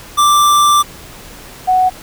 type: tone pair in turn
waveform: square / sine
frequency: 1177 / 741.5 Hz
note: D6 / F#5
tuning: +3 / +4 cents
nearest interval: minor sixth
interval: 799 cents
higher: first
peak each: -8 dBFS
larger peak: neither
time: 0.17-0.83 / 1.67-1.9 s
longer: first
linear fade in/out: 20 ms
effects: pink hiss -35 dBFS RMS until 2.02 s